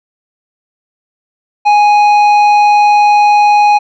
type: tone with tanh clipping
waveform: triangle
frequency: 830.6 Hz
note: G#5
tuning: in tune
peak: -6 dBFS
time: 1.65-3.79 s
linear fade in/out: 20 ms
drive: 13 dB
effects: none